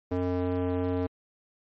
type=tone with band-pass filter; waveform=square; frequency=90.3 Hz; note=F#2; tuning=42 cents flat; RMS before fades=-28 dBFS; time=0.11-1.07 s; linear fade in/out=10 ms; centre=400 Hz; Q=1.3; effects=MP3 32 kbps